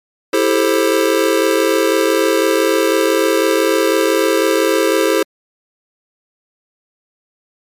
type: chord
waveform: square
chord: A minor seventh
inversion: second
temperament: just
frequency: 330 / 396 / 440 / 528 Hz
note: E4 / G4 / A4 / C5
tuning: +2 / +18 / 0 / +16 cents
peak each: -18 dBFS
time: 0.33-5.23 s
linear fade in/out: 5 ms
effects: MP3 64 kbps